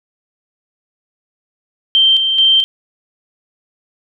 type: tone with tremolo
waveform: sine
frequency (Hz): 3136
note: G7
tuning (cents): 0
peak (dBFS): -7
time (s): 1.95-2.64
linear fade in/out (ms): 0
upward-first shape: square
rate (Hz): 2.3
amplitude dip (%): 45
effects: none